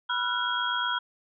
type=tone cluster; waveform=sine; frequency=981 / 1371 / 1479 / 3280 Hz; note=B5 / F6 / F#6 / G#7; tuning=-12 / -32 / -1 / -22 cents; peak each=-31 dBFS; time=0.09-0.99 s; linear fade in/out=10 ms; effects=none